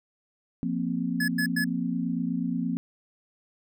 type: chord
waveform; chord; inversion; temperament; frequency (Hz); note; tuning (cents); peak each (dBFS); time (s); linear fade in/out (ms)
sine; F suspended fourth; none; equal; 174.61 / 233.1 / 261.6; F3 / Bb3 / C4; 0 / 0 / 0; -30; 0.63-2.77; 0
type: tone bursts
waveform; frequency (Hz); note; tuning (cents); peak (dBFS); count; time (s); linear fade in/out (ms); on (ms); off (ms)
square; 1707; G#6; +47; -26; 3; 1.2-1.643; 5; 81; 100
effects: none